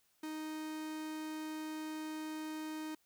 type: tone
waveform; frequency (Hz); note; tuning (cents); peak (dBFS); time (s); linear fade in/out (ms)
45% pulse; 311.1; D#4; 0; -40; 0.23-2.95; 5
effects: white hiss -74 dBFS RMS until 3.05 s